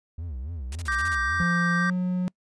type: tone with vibrato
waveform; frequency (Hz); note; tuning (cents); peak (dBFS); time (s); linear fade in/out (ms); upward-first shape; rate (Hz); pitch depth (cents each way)
triangle; 73.4; D2; 0; -29; 0.18-1.43; 5; sine; 3.6; 300
type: noise bursts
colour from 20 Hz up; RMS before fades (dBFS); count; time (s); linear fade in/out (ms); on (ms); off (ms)
white; -39; 7; 0.72-1.149; 2; 33; 33
type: chord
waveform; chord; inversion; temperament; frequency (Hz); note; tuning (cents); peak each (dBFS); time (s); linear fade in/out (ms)
triangle; G minor; second; just; 1176 / 1568 / 1881.6; D6 / G6 / Bb6; +2 / 0 / +16; -27 / -24 / -30; 0.88-1.9; 2
type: tone with pitch glide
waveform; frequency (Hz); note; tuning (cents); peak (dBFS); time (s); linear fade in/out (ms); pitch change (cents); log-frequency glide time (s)
triangle; 173.5 to 181.5; F3 to F#3; -11 to -33; -21; 1.4-2.28; 0; +78; 1.76-1.91
effects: noise-tail reverb RT60 0.1 s tail -26 dB re dry + resampled to 22050 Hz